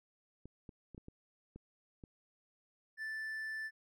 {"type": "clicks", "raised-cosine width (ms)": 3, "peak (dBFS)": -37, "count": 7, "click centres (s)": [0.456, 0.692, 0.947, 0.979, 1.084, 1.56, 2.038]}
{"type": "tone", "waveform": "triangle", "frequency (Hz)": 1760, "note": "A6", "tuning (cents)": 0, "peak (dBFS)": -37, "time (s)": [2.97, 3.71], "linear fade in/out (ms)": 50}
{"effects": []}